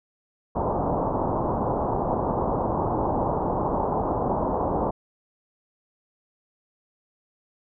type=low-pass noise; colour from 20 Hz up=white; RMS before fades=-25 dBFS; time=0.55-4.91 s; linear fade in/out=10 ms; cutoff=1000 Hz; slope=48 dB/octave; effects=none